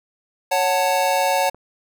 square chord, F# minor, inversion second, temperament just, 555 / 740 / 888 Hz, C#5 / F#5 / A5, +2 / 0 / +16 cents, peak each -22 dBFS, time 0.51-1.5 s, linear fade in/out 10 ms
clicks, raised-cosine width 1 ms, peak -30 dBFS, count 2, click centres 1.493 / 1.546 s
effects none

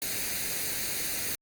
white noise with comb filter, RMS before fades -32 dBFS, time 0.02-1.35 s, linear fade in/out 0 ms, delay 0.46 ms, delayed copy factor +0.6, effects Opus 48 kbps

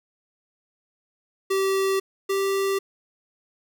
square tone pair in turn, 386.8 / 391.1 Hz, G4 / G4, -23 / -4 cents, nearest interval unison, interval 19 cents, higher second, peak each -21 / -22 dBFS, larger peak first, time 1.5-2 / 2.29-2.79 s, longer neither, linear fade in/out 10 ms, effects 9-bit

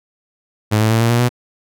sawtooth tone with pitch steps, 106.9 / 109.84 / 112.86 / 115.97 / 119.16 / 122.44 Hz, A2 / A2 / A2 / A#2 / A#2 / B2, -49 / -3 / +44 / -9 / +38 / -15 cents, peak -8 dBFS, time 0.71-1.292 s, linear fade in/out 20 ms, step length 97 ms, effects none

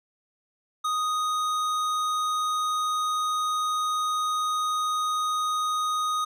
sine tone with tanh clipping, 1244.5 Hz, D#6, in tune, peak -26 dBFS, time 0.84-6.25 s, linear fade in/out 10 ms, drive 16 dB, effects none

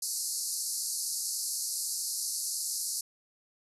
white band-pass noise, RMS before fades -34 dBFS, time 0.02-3.01 s, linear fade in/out 5 ms, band 4300 to 12000 Hz, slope 96 dB/octave, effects none

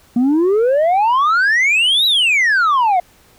sine exponential two-way sweep, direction up then down, 233.1 to 3971 to 692 Hz, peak -8 dBFS, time 0.16-3 s, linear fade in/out 5 ms, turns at 2.06 s, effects tanh soft clip ceiling -10 dBFS + pink hiss -50 dBFS RMS until 3.38 s

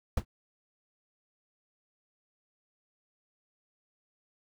brown noise with exponential decay, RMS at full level -22 dBFS, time 0.17-0.25 s, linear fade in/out 5 ms, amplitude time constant 16 ms, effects none

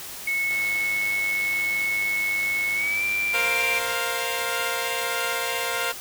sine tone with pitch glide, 2198 to 2356 Hz, C#7 to D7, -15 to +5 cents, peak -22 dBFS, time 0.27-3.79 s, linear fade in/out 5 ms, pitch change +120 cents, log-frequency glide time 2.75-3.03 s
click train, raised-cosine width 0.2 ms, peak -20 dBFS, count 346, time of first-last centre 0.51-3.926 s, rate 101 Hz
10% pulse chord, Bb suspended second, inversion none, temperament equal with one note detuned, 466.2 / 527.8 / 698.5 Hz, Bb4 / C5 / F5, 0 / +15 / 0 cents, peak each -21 dBFS, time 3.33-5.93 s, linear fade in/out 20 ms
effects white hiss -37 dBFS RMS until 6 s

